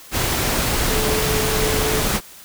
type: tone in noise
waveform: sine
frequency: 433.5 Hz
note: A4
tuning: 26 cents flat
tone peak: -23 dBFS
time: 0.87-2.04 s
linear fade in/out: 50 ms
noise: pink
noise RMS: -20 dBFS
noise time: 0.11-2.21 s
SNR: -6 dB
effects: white hiss -42 dBFS RMS until 2.44 s